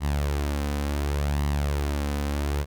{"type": "tone with flanger", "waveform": "sawtooth", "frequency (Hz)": 72.1, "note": "D2", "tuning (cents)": -31, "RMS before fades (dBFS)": -26, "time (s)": [0, 2.66], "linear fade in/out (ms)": 50, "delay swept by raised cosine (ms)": [1, 4], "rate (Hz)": 0.69, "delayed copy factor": 0.5, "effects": []}